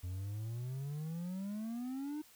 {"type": "exponential sweep", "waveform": "triangle", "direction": "up", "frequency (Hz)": [87.31, 308.8], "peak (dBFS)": -36, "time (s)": [0.03, 2.22], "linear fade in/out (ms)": 10, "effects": ["white hiss -62 dBFS RMS until 2.35 s"]}